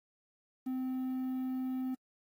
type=tone with quantisation; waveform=triangle; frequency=258.2 Hz; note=C4; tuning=23 cents flat; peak=-31 dBFS; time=0.66-1.95 s; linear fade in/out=10 ms; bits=10; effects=AAC 48 kbps